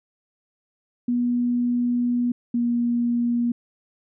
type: tone pair in turn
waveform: sine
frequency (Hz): 242.8 / 238.4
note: B3 / A#3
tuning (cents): -29 / +39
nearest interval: unison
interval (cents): 32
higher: first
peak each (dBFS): -19 / -19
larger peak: neither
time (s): 1.08-2.32 / 2.54-3.52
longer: first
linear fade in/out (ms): 5
effects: none